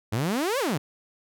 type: exponential two-way sweep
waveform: sawtooth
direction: up then down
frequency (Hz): 99.4 to 583 to 127.2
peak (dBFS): -20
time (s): 0.12-0.78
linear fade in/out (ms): 10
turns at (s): 0.59
effects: none